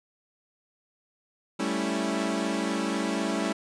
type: chord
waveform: sawtooth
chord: A dominant seventh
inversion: third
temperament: equal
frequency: 196 / 220 / 277.2 / 329.6 Hz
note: G3 / A3 / C#4 / E4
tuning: 0 / 0 / 0 / 0 cents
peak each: -28 dBFS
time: 1.59-3.53 s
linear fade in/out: 10 ms
effects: resampled to 22050 Hz